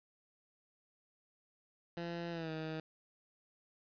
15% pulse tone with pitch glide, 170.5 to 158.17 Hz, F3 to D#3, -41 to +29 cents, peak -33 dBFS, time 1.97-2.8 s, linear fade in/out 2 ms, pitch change -130 cents, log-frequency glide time 2.31-2.51 s, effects resampled to 11025 Hz + 10-bit

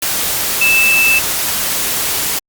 sine tone in noise, 2637 Hz, E7, in tune, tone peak -9 dBFS, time 0.61-1.19 s, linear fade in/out 5 ms, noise white, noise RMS -17 dBFS, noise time 0.02-2.39 s, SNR +5 dB, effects Opus 48 kbps

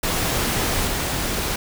pink noise with level steps, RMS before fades -22 / -24 dBFS, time 0.03-1.56 s, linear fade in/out 5 ms, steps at 0.87 s, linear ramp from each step 5 ms, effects none

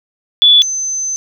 sine tone pair in turn, 3444 / 6150 Hz, A7 / G8, -38 / -34 cents, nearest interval minor seventh, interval 1004 cents, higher second, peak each -4 / -16 dBFS, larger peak first, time 0.42-0.62 / 0.62-1.16 s, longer second, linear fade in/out 0 ms, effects none

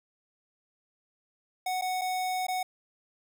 square tone with dropouts, 740 Hz, F#5, in tune, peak -29 dBFS, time 1.66-2.63 s, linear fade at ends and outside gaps 5 ms, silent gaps 1.813-1.82 / 2.013-2.016 / 2.468-2.483 s, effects none

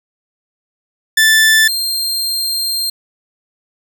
sawtooth tone pair in turn, 1760 / 4186 Hz, A6 / C8, 0 / 0 cents, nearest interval octave + minor third, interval 1500 cents, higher second, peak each -4 / -13 dBFS, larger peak first, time 1.17-1.68 / 1.68-2.9 s, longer second, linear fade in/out 5 ms, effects none

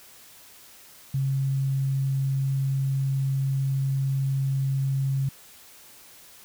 sine tone, 135.5 Hz, C#3, 39 cents flat, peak -22 dBFS, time 1.14-5.29 s, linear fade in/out 5 ms, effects white hiss -50 dBFS RMS until 6.44 s

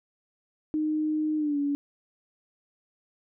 sine tone with pitch glide, 307.8 to 285.5 Hz, D#4 to D4, -19 to -49 cents, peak -24 dBFS, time 0.74-1.75 s, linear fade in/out 0 ms, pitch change -130 cents, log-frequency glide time 1.37-1.58 s, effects none

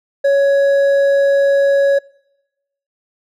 triangle tone with hard clipping, 557 Hz, C#5, 8 cents sharp, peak -11 dBFS, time 0.24-1.99 s, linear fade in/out 10 ms, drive 8 dB, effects noise-tail reverb RT60 0.9 s tail -25 dB re dry

